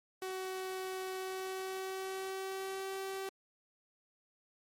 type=tone with pitch glide; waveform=sawtooth; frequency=375.8 to 385.7 Hz; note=F#4 to G4; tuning=+27 to -28 cents; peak=-34 dBFS; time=0.22-3.29 s; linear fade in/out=2 ms; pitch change=+45 cents; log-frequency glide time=1.09-2.95 s; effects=MP3 64 kbps